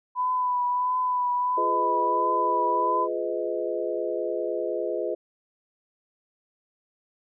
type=tone with vibrato; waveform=sine; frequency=995 Hz; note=B5; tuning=13 cents sharp; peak=-22 dBFS; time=0.15-3.08 s; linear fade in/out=50 ms; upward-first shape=triangle; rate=1.5 Hz; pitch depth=28 cents each way
type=chord; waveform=sine; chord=F half-diminished seventh; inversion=none; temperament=just; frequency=349.2 / 419.1 / 502.9 / 628.6 Hz; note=F4 / Ab4 / Cb5 / Eb5; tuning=0 / +16 / +31 / +18 cents; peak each=-31 dBFS; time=1.57-5.15 s; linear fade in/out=10 ms
effects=none